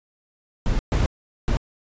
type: noise bursts at uneven times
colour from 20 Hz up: brown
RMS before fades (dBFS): -20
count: 3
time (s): 0.66-0.79 / 0.92-1.06 / 1.48-1.57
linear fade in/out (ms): 0
effects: resampled to 16000 Hz